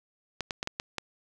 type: clicks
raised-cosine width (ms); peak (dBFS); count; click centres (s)
0.2; -14; 6; 0.407 / 0.508 / 0.629 / 0.674 / 0.799 / 0.983
effects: none